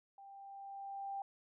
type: tone with level ramp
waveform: sine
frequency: 790 Hz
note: G5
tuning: 13 cents sharp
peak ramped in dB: -53 to -38 dBFS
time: 0.18-1.22 s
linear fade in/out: 2 ms
effects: none